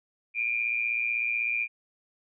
sine tone with amplitude modulation, 2405 Hz, D7, 41 cents sharp, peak -22 dBFS, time 0.34-1.68 s, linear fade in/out 50 ms, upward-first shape sine, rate 116 Hz, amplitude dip 75%, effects none

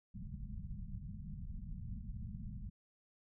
pink low-pass noise, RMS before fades -45 dBFS, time 0.14-2.7 s, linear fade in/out 10 ms, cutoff 220 Hz, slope 96 dB/octave, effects none

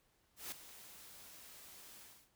white noise with ADSR envelope, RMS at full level -43 dBFS, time 0.36-2.3 s, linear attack 160 ms, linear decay 4 ms, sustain -13 dB, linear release 290 ms, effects pink hiss -75 dBFS RMS until 2.35 s

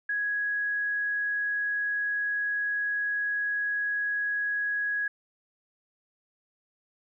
sine tone, 1665 Hz, G#6, 4 cents sharp, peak -26 dBFS, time 0.09-5.08 s, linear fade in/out 5 ms, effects none

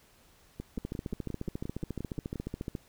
two click trains, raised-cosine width 3 ms, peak -22 / -24 dBFS, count 29 / 11, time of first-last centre 0.78-2.752 / 0.6-2.357 s, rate 14.2 / 5.69 Hz, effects pink hiss -62 dBFS RMS until 2.88 s

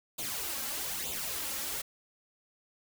white noise with flanger, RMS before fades -36 dBFS, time 0.18-1.82 s, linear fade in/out 10 ms, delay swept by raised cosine 0.27 to 3.77 ms, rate 1.1 Hz, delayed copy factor +0.7, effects none

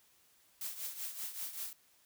blue noise with tremolo, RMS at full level -39 dBFS, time 0.61-1.73 s, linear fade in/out 2 ms, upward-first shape triangle, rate 5.2 Hz, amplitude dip 75%, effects white hiss -68 dBFS RMS until 2.05 s

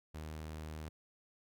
sawtooth tone, 77.78 Hz, D#2, in tune, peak -39 dBFS, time 0.14-0.89 s, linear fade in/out 10 ms, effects none

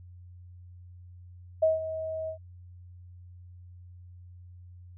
sine tone with ADSR envelope, 637 Hz, D#5, 41 cents sharp, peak -18 dBFS, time 1.62-2.38 s, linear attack 11 ms, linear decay 160 ms, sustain -13 dB, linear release 94 ms, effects added 89 Hz sine -46 dBFS peak until 4.97 s

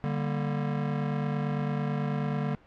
square chord, G minor, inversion second, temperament just, 147 / 196 / 235.2 Hz, D3 / G3 / Bb3, +2 / 0 / +16 cents, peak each -30 / -35 / -35 dBFS, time 0.04-2.55 s, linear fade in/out 0 ms, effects pink hiss -57 dBFS RMS until 2.66 s + low-pass 2000 Hz 12 dB/octave

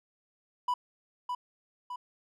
triangle tone with echo, 987.8 Hz, B5, in tune, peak -24 dBFS, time 0.68-0.74 s, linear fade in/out 5 ms, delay 610 ms, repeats 2, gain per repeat -5 dB, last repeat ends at 1.96 s, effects none

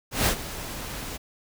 pink noise with ADSR envelope, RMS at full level -20 dBFS, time 0.11-1.18 s, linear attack 160 ms, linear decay 81 ms, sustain -15 dB, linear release 23 ms, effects none

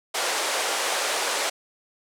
pink band-pass noise, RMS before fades -26 dBFS, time 0.14-1.5 s, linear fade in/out 10 ms, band 460 to 10000 Hz, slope 24 dB/octave, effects none

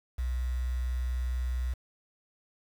sine tone with quantisation, 62.2 Hz, B1, 13 cents sharp, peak -28 dBFS, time 0.18-1.74 s, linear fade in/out 10 ms, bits 8, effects none

